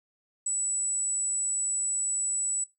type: tone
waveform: sine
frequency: 7902 Hz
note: B8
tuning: in tune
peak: -24 dBFS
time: 0.46-2.64 s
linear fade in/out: 5 ms
effects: noise-tail reverb RT60 0.2 s tail -22 dB re dry + tanh soft clip ceiling -24 dBFS